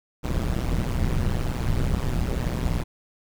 brown noise with amplitude modulation, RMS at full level -20 dBFS, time 0.23-2.84 s, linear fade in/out 20 ms, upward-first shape sine, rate 123 Hz, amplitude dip 100%, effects none

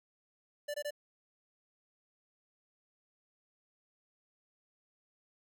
square tone bursts, 586 Hz, D5, 4 cents flat, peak -36 dBFS, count 3, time 0.68-0.908 s, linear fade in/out 10 ms, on 62 ms, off 21 ms, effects none

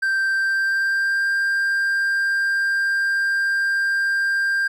triangle tone with pitch glide, 1568 to 1591.7 Hz, G6 to G6, 0 to +26 cents, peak -16 dBFS, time 0.02-4.68 s, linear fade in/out 10 ms, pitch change +26 cents, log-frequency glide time 0.32-1.27 s, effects none

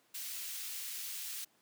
white high-pass noise, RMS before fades -42 dBFS, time 0.14-1.45 s, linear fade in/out 10 ms, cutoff 2200 Hz, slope 12 dB/octave, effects pink hiss -70 dBFS RMS until 1.61 s + high-pass 200 Hz 12 dB/octave

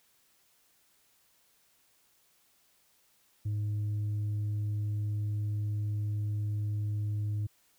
sine tone with tanh clipping, 104.6 Hz, G#2, 13 cents sharp, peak -30 dBFS, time 3.45-7.47 s, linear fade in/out 10 ms, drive 2 dB, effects white hiss -68 dBFS RMS until 7.78 s

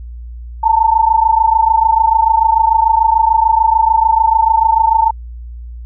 sine tone pair together, 880 / 906.8 Hz, A5 / A#5, 0 / -48 cents, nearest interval minor second, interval 52 cents, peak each -11 dBFS, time 0.63-5.11 s, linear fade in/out 10 ms, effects added 59 Hz sine -26 dBFS peak until 5.85 s

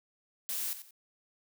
blue noise with echo, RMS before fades -35 dBFS, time 0.49-0.73 s, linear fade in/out 0 ms, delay 89 ms, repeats 2, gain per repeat -11 dB, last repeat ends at 0.908 s, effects none

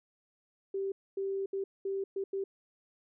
sine tone bursts at uneven times, 390.1 Hz, G4, 8 cents flat, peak -31 dBFS, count 6, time 0.74-0.92 / 1.17-1.46 / 1.53-1.64 / 1.85-2.04 / 2.16-2.24 / 2.33-2.44 s, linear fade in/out 5 ms, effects none

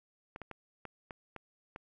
clicks, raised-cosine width 0.5 ms, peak -28 dBFS, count 7, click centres 0.361 / 0.417 / 0.513 / 0.853 / 1.108 / 1.363 / 1.761 s, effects none

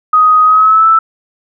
sine tone with pitch glide, 1252 to 1318.8 Hz, D#6 to E6, +10 to 0 cents, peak -4 dBFS, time 0.13-0.99 s, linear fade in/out 5 ms, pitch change +90 cents, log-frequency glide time 0.44-0.87 s, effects none

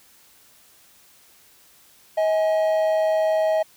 triangle tone pair together, 635.5 / 830.6 Hz, D#5 / G#5, +36 / 0 cents, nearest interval perfect fourth, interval 464 cents, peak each -16 / -26 dBFS, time 2.17-3.63 s, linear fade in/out 10 ms, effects white hiss -54 dBFS RMS until 3.76 s

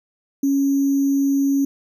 sine tone with sample-and-hold, 277.2 Hz, C#4, in tune, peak -15 dBFS, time 0.43-1.65 s, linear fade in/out 5 ms, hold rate 6300 Hz, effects none

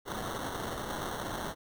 white noise with sample-and-hold, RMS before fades -37 dBFS, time 0.05-1.55 s, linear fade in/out 50 ms, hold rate 2450 Hz, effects none

